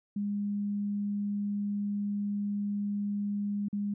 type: tone with dropouts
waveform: sine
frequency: 204 Hz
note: G#3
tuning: 31 cents flat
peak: -29 dBFS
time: 0.16-3.94 s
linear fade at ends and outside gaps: 5 ms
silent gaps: 3.685-3.728 s
effects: none